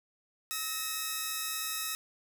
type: tone pair together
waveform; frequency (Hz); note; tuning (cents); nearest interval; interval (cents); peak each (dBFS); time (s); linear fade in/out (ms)
5% pulse; 1288.1 / 1864.7; E6 / A#6; -40 / 0; tritone; 640; -23 / -27; 0.51-1.95; 0
effects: 10-bit